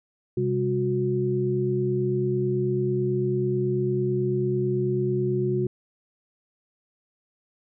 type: tone cluster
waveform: sine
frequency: 130.6 / 199.7 / 364.2 Hz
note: C3 / G3 / F#4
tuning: -3 / +32 / -27 cents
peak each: -26 / -30 / -24 dBFS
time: 0.37-5.67 s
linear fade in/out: 5 ms
effects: none